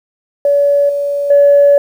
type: tone with level steps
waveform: sine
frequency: 570 Hz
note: C#5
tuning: 48 cents sharp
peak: -7 / -13 / -3 dBFS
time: 0.45-1.78 s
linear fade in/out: 2 ms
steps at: 0.89 / 1.3 s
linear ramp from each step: 5 ms
effects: tanh soft clip ceiling 0 dBFS + 7-bit